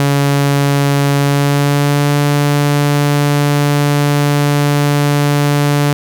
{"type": "tone with pitch glide", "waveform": "sawtooth", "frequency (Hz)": [141.4, 144.79], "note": ["C#3", "D3"], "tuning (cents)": [35, -24], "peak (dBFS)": -6, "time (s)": [0, 5.93], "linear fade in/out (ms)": 0, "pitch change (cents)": 41, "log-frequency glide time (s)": [1.16, 2.16], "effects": []}